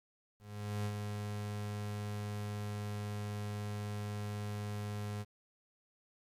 35% pulse tone with ADSR envelope, 103.83 Hz, G#2, in tune, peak -32 dBFS, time 0.39-5.25 s, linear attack 460 ms, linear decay 63 ms, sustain -4 dB, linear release 40 ms, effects resampled to 32000 Hz + 11-bit

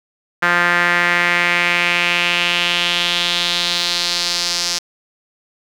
sawtooth tone with band-pass filter sweep, 174.61 Hz, F3, in tune, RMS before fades -17 dBFS, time 0.42-4.79 s, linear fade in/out 10 ms, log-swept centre 1600 to 5300 Hz, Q 3, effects 7-bit

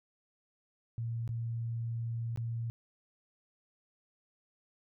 sine tone with dropouts, 115.8 Hz, A#2, 11 cents flat, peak -33 dBFS, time 0.98-2.7 s, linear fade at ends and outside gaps 0 ms, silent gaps 1.277-1.291 / 2.36-2.374 s, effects none

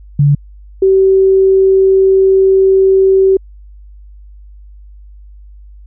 sine tone pair in turn, 143.7 / 383.6 Hz, D3 / G4, -37 / -37 cents, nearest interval octave + perfect fourth, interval 1700 cents, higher second, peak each -5 dBFS, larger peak neither, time 0.19-0.35 / 0.82-3.37 s, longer second, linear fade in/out 5 ms, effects added 50 Hz sine -33 dBFS peak until 5.86 s

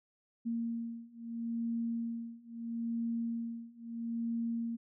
sine beating tone pair, 231.2 / 231.96 Hz, A#3 / A#3, -14 / -8 cents, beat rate 0.76 Hz, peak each -38 / -37 dBFS, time 0.45-4.77 s, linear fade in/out 20 ms, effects none

